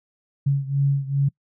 sine beating tone pair, 138.59 / 141.09 Hz, C#3 / C#3, 0 / +31 cents, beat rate 2.5 Hz, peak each -20 / -23 dBFS, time 0.46-1.29 s, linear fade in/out 10 ms, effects noise-tail reverb RT60 0.1 s tail -25 dB re dry

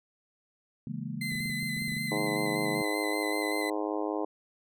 sine chord, A# half-diminished seventh, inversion first, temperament equal, 138.59 / 164.81 / 207.7 / 233.1 Hz, C#3 / E3 / G#3 / A#3, 0 / 0 / 0 / 0 cents, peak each -39 dBFS, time 0.87-2.82 s, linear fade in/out 2 ms
35% pulse tone with vibrato, 2043 Hz, C7, 42 cents flat, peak -31 dBFS, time 1.21-3.7 s, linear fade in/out 5 ms, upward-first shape square, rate 5.2 Hz, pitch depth 22 cents each way
clicks, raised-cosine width 3 ms, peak -34 dBFS, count 11, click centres 1.321 / 1.353 / 1.404 / 1.459 / 1.5 / 1.629 / 1.77 / 1.82 / 1.88 / 1.921 / 1.968 s
harmonic tone, 104.5 Hz, G#2, 11 cents sharp, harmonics 3 / 4 / 5 / 6 / 7 / 8 / 9 / 10, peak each -33 / -35 / -37 / -39 / -40 / -41 / -42 / -43 dBFS, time 2.11-4.25 s, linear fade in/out 5 ms
effects none

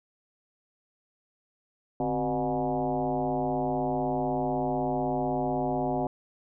sine tone with frequency modulation, 494.1 Hz, B4, 1 cent sharp, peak -25 dBFS, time 2-6.07 s, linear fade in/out 2 ms, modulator 116 Hz, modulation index 2.9, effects none

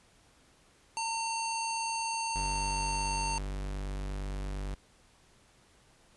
harmonic tone, 908 Hz, A#5, 46 cents flat, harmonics 1 / 3 / 5 / 7 / 9 / 10, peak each -33 / -39 / -40 / -41 / -47 / -45 dBFS, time 0.97-3.38 s, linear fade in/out 0 ms
45% pulse tone, 48.76 Hz, G1, 8 cents flat, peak -34 dBFS, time 2.35-4.75 s, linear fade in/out 10 ms
effects pink hiss -63 dBFS RMS until 6.16 s + resampled to 24000 Hz

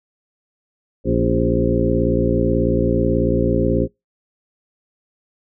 harmonic tone with a mistuned harmonic, 58.27 Hz, A#1, in tune, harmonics 1 / 2 / 3 / 4 / 5 / 6 / 7 / 9, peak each -23 / -23 / -23 / -23 / -23 / -23 / -23 / -23 dBFS, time 1.04-3.88 s, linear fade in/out 50 ms, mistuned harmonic 5, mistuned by -48 cents, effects noise-tail reverb RT60 0.2 s tail -25 dB re dry

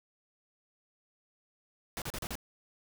pink noise bursts, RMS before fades -38 dBFS, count 5, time 1.97-2.354 s, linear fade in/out 0 ms, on 48 ms, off 36 ms, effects none

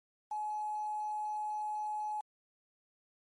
sine tone with quantisation, 848 Hz, G#5, 36 cents sharp, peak -34 dBFS, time 0.31-2.21 s, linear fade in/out 5 ms, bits 9, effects MP3 48 kbps

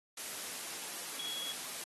sine tone in noise, 3339 Hz, G#7, 9 cents sharp, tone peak -39 dBFS, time 1.19-1.53 s, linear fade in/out 5 ms, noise white, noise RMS -42 dBFS, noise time 0.17-1.84 s, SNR 0 dB, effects high-pass 200 Hz 12 dB/octave + AAC 32 kbps

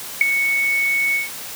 sine tone with ADSR envelope, 2217 Hz, C#7, in tune, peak -6 dBFS, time 0.21-1.3 s, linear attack 3 ms, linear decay 11 ms, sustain -10 dB, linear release 150 ms, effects white hiss -32 dBFS RMS until 1.55 s + high-pass 100 Hz 12 dB/octave

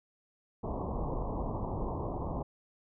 pink low-pass noise, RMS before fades -35 dBFS, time 0.63-2.43 s, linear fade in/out 10 ms, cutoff 1100 Hz, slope 96 dB/octave, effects none

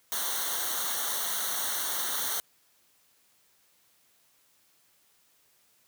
white noise with comb filter, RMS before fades -31 dBFS, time 0.12-2.4 s, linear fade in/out 0 ms, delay 0.4 ms, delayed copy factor -0.95, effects white hiss -66 dBFS RMS until 5.87 s + high-pass 60 Hz 12 dB/octave

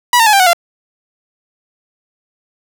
sawtooth tone with pitch steps, 974 / 908.8 / 847.9 / 791.1 / 738.2 / 688.7 Hz, B5 / A#5 / G#5 / G5 / F#5 / F5, -24 / -44 / +36 / +16 / -4 / -24 cents, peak -3 dBFS, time 0.13-0.532 s, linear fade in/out 2 ms, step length 67 ms, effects none

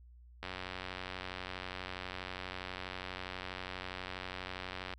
click train, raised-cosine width 0.3 ms, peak -24 dBFS, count 417, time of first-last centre 0.43-4.937 s, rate 92.3 Hz, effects added 60 Hz sine -54 dBFS peak until 4.98 s

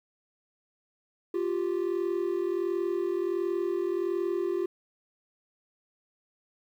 triangle tone pair together, 349.2 / 390.6 Hz, F4 / G4, 0 / -6 cents, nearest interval major second, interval 194 cents, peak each -26 / -28 dBFS, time 1.34-4.66 s, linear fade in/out 5 ms, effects tanh soft clip ceiling -18 dBFS + 10-bit

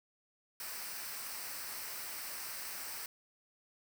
white noise with comb filter, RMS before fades -43 dBFS, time 0.6-3.06 s, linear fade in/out 2 ms, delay 0.29 ms, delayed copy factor -0.55, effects none

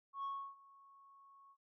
sine tone with ADSR envelope, 1103 Hz, C#6, 9 cents flat, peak -36 dBFS, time 0.13-1.57 s, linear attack 110 ms, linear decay 310 ms, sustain -24 dB, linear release 60 ms, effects tanh soft clip ceiling -37 dBFS

